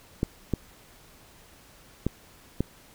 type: clicks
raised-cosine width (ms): 3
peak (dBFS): -11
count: 4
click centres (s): 0.231 / 0.537 / 2.066 / 2.606
effects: pink hiss -54 dBFS RMS until 2.94 s